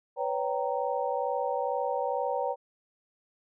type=tone cluster; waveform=sine; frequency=498.8 / 561 / 777 / 930 Hz; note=B4 / C#5 / G5 / A#5; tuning=+17 / +21 / -16 / -4 cents; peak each=-32 / -32 / -33 / -34 dBFS; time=0.16-2.56 s; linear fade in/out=50 ms; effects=none